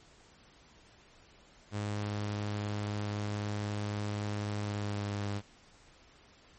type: tone with pitch glide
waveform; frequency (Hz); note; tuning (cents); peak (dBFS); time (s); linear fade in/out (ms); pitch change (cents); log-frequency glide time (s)
sawtooth; 103.83 to 101.75; G#2 to G#2; 0 to -35; -29; 1.71-5.42; 50; -35; 4.55-5.23
effects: pink hiss -60 dBFS RMS until 6.58 s + MP3 32 kbps